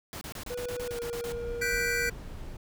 pink noise bursts, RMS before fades -40 dBFS, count 11, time 0.13-1.322 s, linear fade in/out 0 ms, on 82 ms, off 29 ms
triangle tone with pitch glide, 489.8 to 473.9 Hz, B4 to A#4, -14 to +28 cents, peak -31 dBFS, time 0.5-2.1 s, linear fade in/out 5 ms, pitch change -58 cents, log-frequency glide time 0.84-0.97 s
brown noise, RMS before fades -40 dBFS, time 1.31-2.57 s, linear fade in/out 5 ms
square chord, G major seventh, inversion third, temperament equal, 1480 / 1568 / 1975.5 / 2349 Hz, F#6 / G6 / B6 / D7, 0 / 0 / 0 / 0 cents, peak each -34 dBFS, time 1.61-2.1 s, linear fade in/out 10 ms
effects none

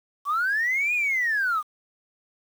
sine linear two-way sweep, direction up then down, 1100 to 2492 to 1178 Hz, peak -20 dBFS, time 0.25-1.63 s, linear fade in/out 50 ms, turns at 0.94 s, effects tanh soft clip ceiling -18 dBFS + 8-bit

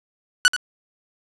sawtooth tone with echo, 1480 Hz, F#6, in tune, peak -7 dBFS, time 0.45-0.48 s, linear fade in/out 0 ms, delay 84 ms, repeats 1, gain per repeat -11 dB, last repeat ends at 0.564 s, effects resampled to 22050 Hz + 7-bit

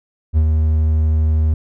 triangle tone with ADSR envelope, 78.1 Hz, D#2, 7 cents sharp, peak -7 dBFS, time 0.33-1.54 s, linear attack 42 ms, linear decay 66 ms, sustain -3 dB, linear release 4 ms, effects none

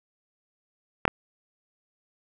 clicks, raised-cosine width 0.5 ms, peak -5 dBFS, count 2, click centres 1.053 / 1.079 s, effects none

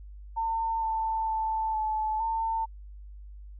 sine tone with pitch steps, 903 / 889 / 882 / 867 / 899 Hz, A5 / A5 / A5 / A5 / A5, +45 / +18 / +4 / -26 / +37 cents, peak -26 dBFS, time 0.36-2.66 s, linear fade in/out 20 ms, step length 460 ms, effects added 50 Hz sine -42 dBFS peak until 3.59 s

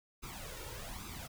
pink noise with flanger, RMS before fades -45 dBFS, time 0.22-1.28 s, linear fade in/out 20 ms, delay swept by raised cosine 0.8 to 2.2 ms, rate 1.2 Hz, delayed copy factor +0.7, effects none

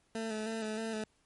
20% pulse tone with vibrato, 220 Hz, A3, in tune, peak -30 dBFS, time 0.15-1.04 s, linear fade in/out 2 ms, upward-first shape square, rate 3.2 Hz, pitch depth 30 cents each way, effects pink hiss -72 dBFS RMS until 1.25 s + MP3 48 kbps

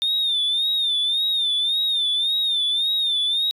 sine tone with vibrato, 3622 Hz, A7, 49 cents sharp, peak -17 dBFS, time 0.02-3.51 s, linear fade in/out 0 ms, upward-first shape sine, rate 1.8 Hz, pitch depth 86 cents each way, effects tanh soft clip ceiling -16 dBFS

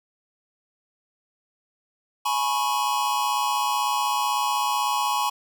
square tone cluster, 840 / 982 / 1098 Hz, G#5 / B5 / C#6, +19 / -10 / -17 cents, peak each -27 dBFS, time 2.25-5.3 s, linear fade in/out 10 ms, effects none

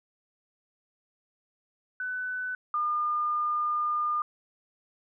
sine tone pair in turn, 1500 / 1210 Hz, F#6 / D#6, +23 / -49 cents, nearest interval major third, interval 372 cents, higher first, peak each -30 / -25 dBFS, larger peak second, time 2-2.55 / 2.74-4.22 s, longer second, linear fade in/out 2 ms, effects none

